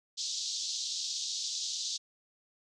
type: band-pass noise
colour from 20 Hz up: pink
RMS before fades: -36 dBFS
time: 0.17-1.98 s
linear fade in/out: 20 ms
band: 3600 to 6900 Hz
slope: 48 dB/octave
effects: none